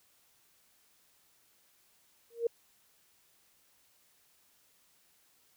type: tone with exponential growth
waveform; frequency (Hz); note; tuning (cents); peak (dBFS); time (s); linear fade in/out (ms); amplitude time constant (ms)
sine; 466.2; A#4; 0; -23; 2.3-2.47; 5; 35
effects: white hiss -68 dBFS RMS until 5.56 s